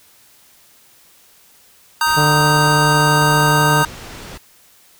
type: chord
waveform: square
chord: Eb major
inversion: second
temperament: just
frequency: 933.4 / 1244.5 / 1555.6 Hz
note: Bb5 / Eb6 / G6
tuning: +2 / 0 / -14 cents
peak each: -18 / -20 / -19 dBFS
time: 2.01-3.85 s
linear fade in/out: 2 ms
type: low-pass noise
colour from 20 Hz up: pink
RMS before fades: -34 dBFS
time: 2.06-4.38 s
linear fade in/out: 10 ms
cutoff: 7600 Hz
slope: 12 dB/octave
type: harmonic tone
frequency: 149 Hz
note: D3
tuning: 25 cents sharp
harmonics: 1 / 2 / 3 / 4 / 5 / 6 / 7 / 8 / 9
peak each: -16 / -24 / -23 / -25 / -27 / -35 / -32 / -33 / -34 dBFS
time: 2.16-3.84 s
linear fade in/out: 20 ms
effects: white hiss -50 dBFS RMS until 4.99 s